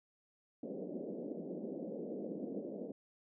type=band-pass noise; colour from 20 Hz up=pink; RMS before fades=-43 dBFS; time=0.63-2.92 s; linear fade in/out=5 ms; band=190 to 580 Hz; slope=48 dB/octave; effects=none